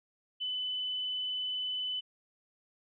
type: tone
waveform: sine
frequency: 3008 Hz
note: F#7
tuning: 28 cents sharp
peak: -32 dBFS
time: 0.4-2.01 s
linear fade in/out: 20 ms
effects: none